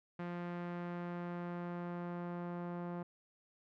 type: tone with low-pass filter sweep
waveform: sawtooth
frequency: 174.61 Hz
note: F3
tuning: in tune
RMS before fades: -42 dBFS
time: 0.19-3.03 s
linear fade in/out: 5 ms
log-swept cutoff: 1900 to 1100 Hz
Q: 1.1
effects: none